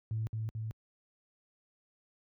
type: tone with echo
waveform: sine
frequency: 110.3 Hz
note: A2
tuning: 5 cents sharp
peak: -30 dBFS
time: 0.11-0.27 s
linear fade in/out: 0 ms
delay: 220 ms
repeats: 2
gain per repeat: -2 dB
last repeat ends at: 0.71 s
effects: tanh soft clip ceiling -26 dBFS + high-pass 60 Hz 12 dB/octave